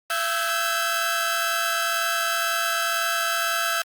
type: tone cluster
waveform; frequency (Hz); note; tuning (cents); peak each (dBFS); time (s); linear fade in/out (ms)
sawtooth; 676 / 1310 / 1547 / 1656; E5 / E6 / G6 / G#6; +43 / -11 / -23 / -5; -26 / -22 / -24 / -27; 0.1-3.82; 2
effects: Opus 24 kbps